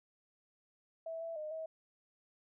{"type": "tone with pitch steps", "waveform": "sine", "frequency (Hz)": [654, 662, 613, 641], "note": ["E5", "E5", "D#5", "E5"], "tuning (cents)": [-14, 7, -26, -49], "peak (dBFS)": -39, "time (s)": [1.06, 1.66], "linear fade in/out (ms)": 5, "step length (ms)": 150, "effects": []}